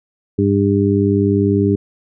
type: harmonic tone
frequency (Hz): 100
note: G2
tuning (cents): +35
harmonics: 1 / 2 / 3 / 4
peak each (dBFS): -17 / -17 / -17 / -17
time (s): 0.38-1.76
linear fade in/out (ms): 10
effects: none